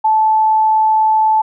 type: tone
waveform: sine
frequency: 872 Hz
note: A5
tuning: 16 cents flat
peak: -9 dBFS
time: 0.04-1.42 s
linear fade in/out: 10 ms
effects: none